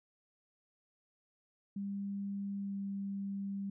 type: tone with pitch glide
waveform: sine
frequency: 199.3 to 197.81 Hz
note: G3 to G3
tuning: +29 to +16 cents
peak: -36 dBFS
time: 1.76-3.7 s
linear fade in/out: 5 ms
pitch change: -13 cents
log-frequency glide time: 2.58-2.75 s
effects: none